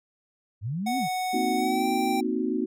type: linear two-way sweep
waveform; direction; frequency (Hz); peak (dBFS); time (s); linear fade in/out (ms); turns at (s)
sine; up then down; 90.6 to 274.7 to 121.7; -27; 0.61-1.09; 50; 0.98
type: tone with pitch glide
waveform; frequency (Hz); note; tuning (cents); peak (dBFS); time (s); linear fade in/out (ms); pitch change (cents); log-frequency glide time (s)
square; 740 to 781.7; F#5 to G5; 0 to -5; -27; 0.86-2.21; 10; +95; 1.56-1.86
type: chord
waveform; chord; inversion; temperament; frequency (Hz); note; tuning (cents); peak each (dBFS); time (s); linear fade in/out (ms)
sine; C half-diminished seventh; third; equal with one note detuned; 233.1 / 260 / 311.1 / 370; Bb3 / C4 / Eb4 / Gb4; 0 / -11 / 0 / 0; -30 / -29 / -30 / -30; 1.33-2.66; 10
effects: none